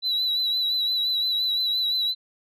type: tone with vibrato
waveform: sine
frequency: 3951 Hz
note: B7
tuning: in tune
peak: -19 dBFS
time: 0.02-2.15 s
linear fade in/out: 50 ms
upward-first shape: triangle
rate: 5.8 Hz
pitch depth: 51 cents each way
effects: tanh soft clip ceiling -19 dBFS + MP3 64 kbps